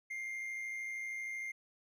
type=tone with amplitude modulation; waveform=triangle; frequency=2109 Hz; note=C7; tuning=13 cents sharp; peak=-35 dBFS; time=0.1-1.52 s; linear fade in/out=10 ms; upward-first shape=sine; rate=113 Hz; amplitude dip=40%; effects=none